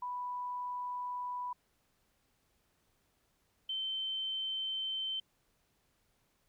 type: tone pair in turn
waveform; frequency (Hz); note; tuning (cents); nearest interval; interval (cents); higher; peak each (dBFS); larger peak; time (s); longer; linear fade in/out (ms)
sine; 987.8 / 3094; B5 / G7; 0 / -23; octave + minor sixth; 1977; second; -36 / -34; second; 0.02-1.53 / 3.69-5.2; neither; 5
effects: pink hiss -75 dBFS RMS until 6.48 s